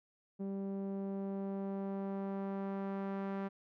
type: tone with low-pass filter sweep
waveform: sawtooth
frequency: 195.8 Hz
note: G3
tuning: 2 cents flat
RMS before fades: -39 dBFS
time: 0.39-3.49 s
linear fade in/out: 20 ms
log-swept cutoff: 420 to 1500 Hz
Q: 0.91
effects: none